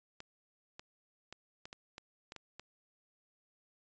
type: clicks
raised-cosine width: 0.2 ms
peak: -29 dBFS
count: 9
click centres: 0.204 / 0.795 / 1.326 / 1.655 / 1.729 / 1.981 / 2.321 / 2.363 / 2.596 s
effects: resampled to 16000 Hz